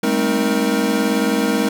square tone cluster, 202.4 / 220.8 / 262.8 / 312.4 / 470.9 Hz, G#3 / A3 / C4 / D#4 / A#4, -44 / +6 / +8 / +7 / +18 cents, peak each -23 dBFS, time 0.03-1.69 s, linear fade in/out 5 ms, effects none

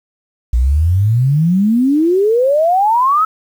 sine exponential sweep, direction up, 57.1 to 1318.5 Hz, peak -9 dBFS, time 0.53-3.25 s, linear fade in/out 5 ms, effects 7-bit

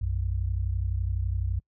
sine tone pair together, 60.6 / 92.5 Hz, B1 / F#2, -32 / 0 cents, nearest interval perfect fifth, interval 732 cents, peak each -28 dBFS, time 0.01-1.6 s, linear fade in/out 10 ms, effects noise-tail reverb RT60 0.1 s tail -26 dB re dry

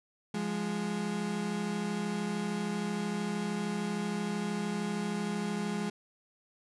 35% pulse tone pair together, 174.65 / 207.7 Hz, F3 / G#3, 0 / 0 cents, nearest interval minor third, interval 300 cents, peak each -35 / -31 dBFS, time 0.34-5.9 s, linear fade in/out 5 ms, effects resampled to 24000 Hz

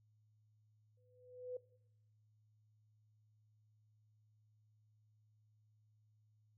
sine tone with exponential growth, 500 Hz, B4, 21 cents sharp, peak -39 dBFS, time 0.97-1.57 s, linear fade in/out 5 ms, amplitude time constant 130 ms, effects noise-tail reverb RT60 0.8 s tail -20 dB re dry + added 107 Hz sine -70 dBFS peak until 6.57 s

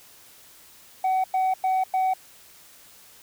sine tone bursts, 753 Hz, F#5, 30 cents sharp, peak -17 dBFS, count 4, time 1.04-2.137 s, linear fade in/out 5 ms, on 200 ms, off 99 ms, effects tanh soft clip ceiling -19 dBFS + white hiss -51 dBFS RMS until 3.22 s

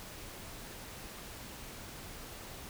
silence, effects pink hiss -47 dBFS RMS until 2.69 s

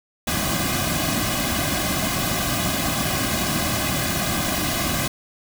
pink noise with comb filter, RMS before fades -23 dBFS, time 0.27-5.08 s, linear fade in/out 5 ms, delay 2.2 ms, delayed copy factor -0.95, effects none

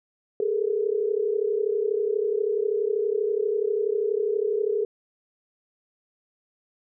sine tone cluster, 407.2 / 439.5 / 475.8 Hz, G#4 / A4 / A#4, -34 / -2 / +35 cents, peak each -25 / -25 / -32 dBFS, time 0.4-4.85 s, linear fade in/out 2 ms, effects none

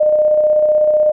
sine tone with tremolo, 608 Hz, D#5, 40 cents flat, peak -8 dBFS, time 0-1.12 s, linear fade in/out 10 ms, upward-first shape square, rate 16 Hz, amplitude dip 30%, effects none

